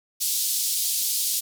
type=band-pass noise; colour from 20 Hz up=white; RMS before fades=-25 dBFS; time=0.2-1.41 s; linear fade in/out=20 ms; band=3700 to 15000 Hz; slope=24 dB/octave; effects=none